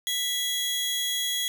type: tone pair together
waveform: sawtooth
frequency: 1975.5 / 3324 Hz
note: B6 / G#7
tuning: 0 / +1 cents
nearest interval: major sixth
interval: 901 cents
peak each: -31 / -23 dBFS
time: 0.07-1.48 s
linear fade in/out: 0 ms
effects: none